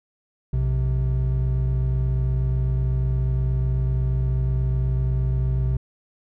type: tone pair together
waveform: triangle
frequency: 60.97 / 129.2 Hz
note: B1 / C3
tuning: -22 / -21 cents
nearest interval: octave + minor second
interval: 1301 cents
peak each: -20 dBFS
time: 0.53-5.77 s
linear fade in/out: 5 ms
effects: none